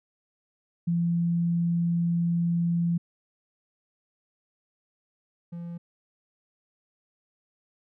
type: tone pair in turn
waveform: sine / triangle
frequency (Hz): 170.5 / 171.1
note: F3 / F3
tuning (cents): -41 / -35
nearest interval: unison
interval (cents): 6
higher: second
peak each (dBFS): -22 / -32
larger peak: first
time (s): 0.87-2.98 / 5.52-5.78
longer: first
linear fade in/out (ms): 10
effects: none